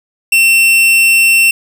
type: tone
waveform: 45% pulse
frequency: 2700 Hz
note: E7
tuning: 41 cents sharp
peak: -6 dBFS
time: 0.32-1.51 s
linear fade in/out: 5 ms
effects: 8-bit